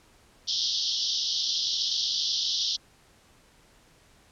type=band-pass noise; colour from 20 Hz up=white; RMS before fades=-28 dBFS; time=0.47-2.77 s; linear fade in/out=20 ms; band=3100 to 5700 Hz; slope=96 dB/octave; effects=pink hiss -59 dBFS RMS until 4.31 s + low-pass 10000 Hz 12 dB/octave